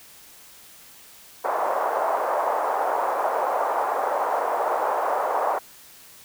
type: band-pass noise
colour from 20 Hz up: white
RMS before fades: -24 dBFS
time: 1.44-5.59 s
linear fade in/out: 10 ms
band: 540 to 980 Hz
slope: 24 dB/octave
effects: white hiss -48 dBFS RMS until 6.24 s